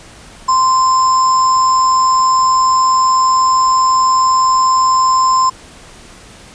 sine tone with sample-and-hold, 1038 Hz, C6, 14 cents flat, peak -8 dBFS, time 0.48-5.5 s, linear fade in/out 10 ms, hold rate 6300 Hz, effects pink hiss -38 dBFS RMS until 6.54 s + resampled to 22050 Hz

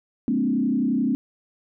sine tone with frequency modulation, 248.2 Hz, B3, 9 cents sharp, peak -19 dBFS, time 0.28-1.15 s, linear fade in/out 0 ms, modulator 31.4 Hz, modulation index 1.4, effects none

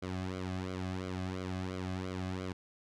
sawtooth tone with flanger, 92.7 Hz, F#2, 4 cents sharp, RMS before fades -38 dBFS, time 0.02-2.53 s, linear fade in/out 10 ms, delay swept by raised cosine 1.1 to 2.2 ms, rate 2.9 Hz, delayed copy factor -0.85, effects low-pass 6000 Hz 12 dB/octave

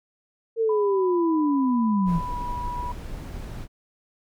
sine linear sweep, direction down, 460 to 158.4 Hz, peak -19 dBFS, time 0.56-2.21 s, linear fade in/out 50 ms
sine tone with pitch glide, 994 to 976.9 Hz, B5 to B5, +11 to -19 cents, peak -29 dBFS, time 0.69-2.92 s, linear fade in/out 5 ms, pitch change -30 cents, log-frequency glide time 2.23-2.36 s
brown noise, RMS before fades -33 dBFS, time 2.05-3.68 s, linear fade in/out 50 ms
effects none

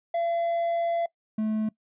triangle tone pair in turn, 679 / 216.7 Hz, F5 / A3, -49 / -26 cents, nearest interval octave + minor sixth, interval 1977 cents, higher first, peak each -22 dBFS, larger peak neither, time 0.14-1.06 / 1.38-1.69 s, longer first, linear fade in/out 5 ms, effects noise-tail reverb RT60 0.1 s tail -21 dB re dry + resampled to 8000 Hz

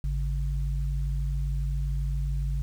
sine tone pair together, 52.58 / 140 Hz, G#1 / C#3, +22 / +18 cents, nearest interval octave + perfect fourth, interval 1696 cents, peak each -26 / -32 dBFS, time 0.04-2.62 s, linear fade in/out 0 ms, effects 9-bit

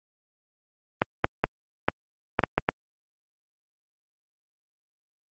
clicks, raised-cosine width 0.5 ms, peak -3 dBFS, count 8, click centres 1.019 / 1.244 / 1.44 / 1.885 / 2.392 / 2.437 / 2.58 / 2.689 s, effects high-pass 80 Hz 12 dB/octave + Opus 32 kbps

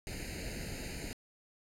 pink noise with comb filter, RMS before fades -41 dBFS, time 0.07-1.13 s, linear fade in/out 0 ms, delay 0.44 ms, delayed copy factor +0.95, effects low-pass 11000 Hz 12 dB/octave

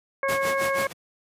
harmonic tone, 546 Hz, C#5, 26 cents flat, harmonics 1 / 2 / 3 / 4, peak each -25 / -28 / -30 / -31 dBFS, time 0.23-0.87 s, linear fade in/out 2 ms
pink noise with tremolo, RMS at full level -29 dBFS, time 0.28-0.93 s, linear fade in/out 10 ms, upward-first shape sine, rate 6.2 Hz, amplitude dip 90%
effects high-pass 150 Hz 12 dB/octave + resampled to 32000 Hz

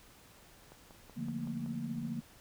click train, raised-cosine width 1 ms, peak -39 dBFS, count 6, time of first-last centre 0.72-1.662 s, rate 5.31 Hz
sine chord, Bb major seventh, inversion first, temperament just, 145.68 / 174.81 / 218.5 / 233.1 Hz, D3 / F3 / A3 / Bb3, -14 / +2 / -12 / 0 cents, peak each -42 / -43 / -44 / -38 dBFS, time 1.16-2.21 s, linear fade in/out 20 ms
effects pink hiss -59 dBFS RMS until 2.4 s

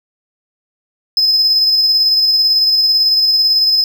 triangle tone with tremolo, 5100 Hz, D#8, 42 cents sharp, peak -7 dBFS, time 1.17-3.84 s, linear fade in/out 2 ms, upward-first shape square, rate 18 Hz, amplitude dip 25%, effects none

